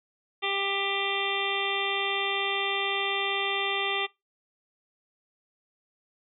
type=harmonic tone with a mistuned harmonic; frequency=395.8 Hz; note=G4; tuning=17 cents sharp; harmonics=1 / 2 / 3 / 5 / 6 / 7 / 8 / 9; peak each=-34 / -34 / -34 / -34 / -34 / -34 / -34 / -34 dBFS; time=0.42-4.07 s; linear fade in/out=20 ms; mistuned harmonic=7; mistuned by=-22 cents; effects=noise-tail reverb RT60 0.2 s tail -22 dB re dry